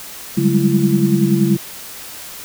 sine tone cluster, 142.5 / 187.7 / 198 / 208.5 / 336.4 Hz, C#3 / F#3 / G3 / G#3 / E4, +48 / +25 / +18 / +7 / +35 cents, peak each -18 dBFS, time 0.37-1.57 s, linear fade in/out 10 ms, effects white hiss -33 dBFS RMS until 2.44 s

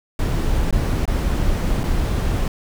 brown noise with dropouts, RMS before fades -19 dBFS, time 0.19-2.48 s, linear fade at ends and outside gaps 2 ms, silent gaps 0.709-0.726 / 1.055-1.077 / 1.834-1.838 s, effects none

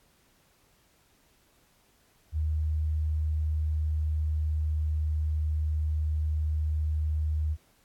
sine tone with pitch glide, 77.4 to 76.91 Hz, D#2 to D#2, -9 to -20 cents, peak -25 dBFS, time 2.32-7.57 s, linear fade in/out 50 ms, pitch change -11 cents, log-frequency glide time 2.54-5.03 s, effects pink hiss -65 dBFS RMS until 7.84 s + AAC 64 kbps

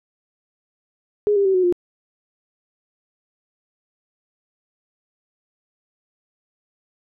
sine tone with pitch steps, 415.3 / 398.8 / 383 / 367.9 / 353.3 Hz, G#4 / G4 / G4 / F#4 / F4, 0 / +30 / -40 / -10 / +20 cents, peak -14 dBFS, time 1.27-1.725 s, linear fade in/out 0 ms, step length 91 ms, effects none

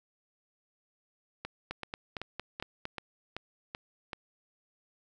two click trains, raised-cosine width 0.3 ms, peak -20 / -21 dBFS, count 6 / 8, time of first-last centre 1.71-2.854 / 1.45-4.132 s, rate 4.37 / 2.61 Hz, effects none

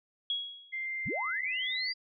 sine tone with exponential decay, 3322 Hz, G#7, in tune, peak -27 dBFS, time 0.3-0.86 s, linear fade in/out 2 ms, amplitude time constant 120 ms
sine tone with pitch glide, 2093 to 2030 Hz, C7 to B6, 0 to +47 cents, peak -33 dBFS, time 0.72-1.93 s, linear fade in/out 20 ms, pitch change -53 cents, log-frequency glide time 1.03-1.5 s
sine linear sweep, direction up, 38 to 4850 Hz, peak -33 dBFS, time 1.05-1.94 s, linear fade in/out 20 ms
effects none

